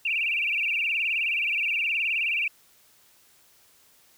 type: tone with vibrato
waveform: sine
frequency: 2537 Hz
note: D#7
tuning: 33 cents sharp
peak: -23 dBFS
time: 0.05-2.48 s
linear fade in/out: 5 ms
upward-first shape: sine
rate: 19 Hz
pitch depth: 170 cents each way
effects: white hiss -59 dBFS RMS until 4.17 s